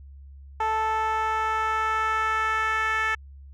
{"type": "tone with band-pass filter sweep", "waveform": "10% pulse", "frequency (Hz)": 439, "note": "A4", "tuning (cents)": -4, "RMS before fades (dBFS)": -25, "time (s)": [0.6, 3.15], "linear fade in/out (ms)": 5, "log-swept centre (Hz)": [880, 1700], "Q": 2.3, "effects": ["added 69 Hz sine -42 dBFS peak until 3.53 s"]}